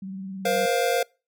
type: tone with vibrato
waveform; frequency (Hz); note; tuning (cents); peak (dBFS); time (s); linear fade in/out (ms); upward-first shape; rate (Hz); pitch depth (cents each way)
sine; 191.7; G3; -38; -32; 0.02-0.66; 5; triangle; 19; 56
type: chord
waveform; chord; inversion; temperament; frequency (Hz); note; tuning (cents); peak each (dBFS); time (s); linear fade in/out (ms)
square; Bb suspended second; none; equal with one note detuned; 474.9 / 523.3 / 698.5; Bb4 / C5 / F5; +32 / 0 / 0; -26; 0.45-1.03; 5
effects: noise-tail reverb RT60 0.3 s tail -26 dB re dry